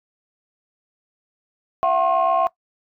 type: tone cluster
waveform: sine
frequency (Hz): 674 / 742 / 1072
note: E5 / F#5 / C6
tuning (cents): +38 / +5 / +42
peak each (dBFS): -19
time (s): 1.83-2.47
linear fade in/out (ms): 0
effects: noise-tail reverb RT60 0.1 s tail -19 dB re dry + tanh soft clip ceiling -10 dBFS